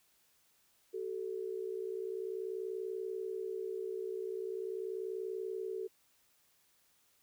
sine tone pair together, 379.6 / 440 Hz, F#4 / A4, +44 / 0 cents, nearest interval minor third, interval 256 cents, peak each -39 / -40 dBFS, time 0.93-5.88 s, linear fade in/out 20 ms, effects white hiss -71 dBFS RMS until 7.22 s

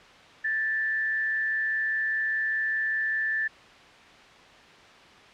sine tone with frequency modulation, 1760 Hz, A6, in tune, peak -24 dBFS, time 0.44-3.48 s, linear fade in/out 10 ms, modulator 125 Hz, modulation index 0.38, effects white hiss -50 dBFS RMS until 5.33 s + low-pass 3000 Hz 12 dB/octave

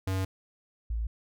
square / sine tone pair in turn, 94.9 / 55.83 Hz, F#2 / A1, +44 / +26 cents, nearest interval major sixth, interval 918 cents, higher first, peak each -28 dBFS, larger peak neither, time 0.07-0.25 / 0.9-1.07 s, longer first, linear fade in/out 5 ms, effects none

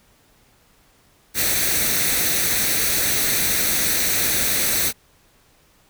white noise with comb filter, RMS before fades -20 dBFS, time 1.34-4.93 s, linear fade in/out 50 ms, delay 0.49 ms, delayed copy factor +0.55, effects pink hiss -57 dBFS RMS until 5.89 s

